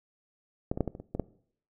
clicks, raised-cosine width 2 ms, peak -15 / -20 / -12 / -18 / -28 / -28 / -19 / -15 dBFS, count 8, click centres 0.715 / 0.775 / 0.807 / 0.877 / 0.951 / 1 / 1.15 / 1.197 s, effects noise-tail reverb RT60 0.6 s tail -20 dB re dry

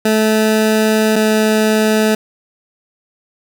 20% pulse tone pair in turn, 217.5 / 216.6 Hz, A3 / A3, -20 / -27 cents, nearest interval unison, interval 7 cents, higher first, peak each -6 / -6 dBFS, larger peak neither, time 0.05-1.16 / 1.16-2.15 s, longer first, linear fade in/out 5 ms, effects none

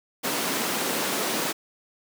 pink high-pass noise, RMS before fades -27 dBFS, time 0.23-1.53 s, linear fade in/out 20 ms, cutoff 200 Hz, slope 24 dB/octave, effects none

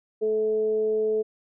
sine tone with frequency modulation, 433.6 Hz, A4, 25 cents flat, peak -21 dBFS, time 0.21-1.23 s, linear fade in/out 20 ms, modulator 218 Hz, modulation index 0.27, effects none

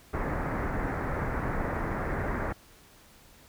pink low-pass noise, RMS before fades -31 dBFS, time 0.13-2.53 s, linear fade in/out 10 ms, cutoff 2000 Hz, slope 48 dB/octave, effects pink hiss -56 dBFS RMS until 3.48 s

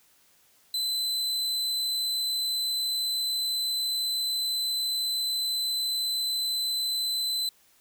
40% pulse tone, 4033 Hz, B7, 36 cents sharp, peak -25 dBFS, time 0.74-7.49 s, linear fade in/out 2 ms, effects white hiss -62 dBFS RMS until 7.8 s

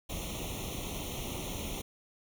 pink noise with comb filter, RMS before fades -38 dBFS, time 0.09-1.82 s, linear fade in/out 10 ms, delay 0.31 ms, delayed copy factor +1, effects none

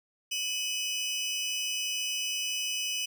25% pulse tone pair together, 2533 / 2967 Hz, D#7 / F#7, +30 / +4 cents, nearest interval minor third, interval 274 cents, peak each -31 / -28 dBFS, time 0.31-3.06 s, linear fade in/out 10 ms, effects none

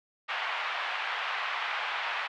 pink band-pass noise, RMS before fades -33 dBFS, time 0.28-2.28 s, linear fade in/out 20 ms, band 830 to 3100 Hz, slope 24 dB/octave, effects none

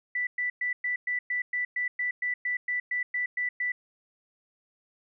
sine tone bursts, 1975.5 Hz, B6, in tune, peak -26 dBFS, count 16, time 0.15-3.72 s, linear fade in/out 5 ms, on 120 ms, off 110 ms, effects none

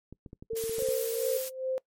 clicks, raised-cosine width 3 ms, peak -31 dBFS, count 10, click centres 0.126 / 0.262 / 0.331 / 0.425 / 0.533 / 0.639 / 0.695 / 0.784 / 0.824 / 0.887 s
sine tone with pitch glide, 451.9 to 459.8 Hz, A4 to A#4, +46 to -24 cents, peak -29 dBFS, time 0.5-1.38 s, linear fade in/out 10 ms, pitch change +30 cents, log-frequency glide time 0.83-1.2 s
blue noise, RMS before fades -36 dBFS, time 0.55-1.5 s, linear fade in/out 20 ms
sine tone with tremolo, 521 Hz, C5, 7 cents flat, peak -27 dBFS, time 0.79-1.78 s, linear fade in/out 0 ms, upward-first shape sine, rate 2.4 Hz, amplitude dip 80%
effects noise-tail reverb RT60 0.1 s tail -22 dB re dry + MP3 64 kbps

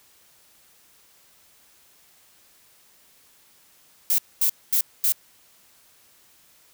violet noise bursts, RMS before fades -20 dBFS, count 4, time 4.1-5.122 s, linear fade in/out 2 ms, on 83 ms, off 230 ms, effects white hiss -57 dBFS RMS until 6.73 s

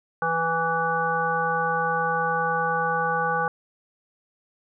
harmonic tone, 164.81 Hz, E3, in tune, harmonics 1 / 3 / 5 / 7 / 9, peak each -34 / -29 / -26 / -27 / -27 dBFS, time 0.22-3.48 s, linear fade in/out 2 ms, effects none

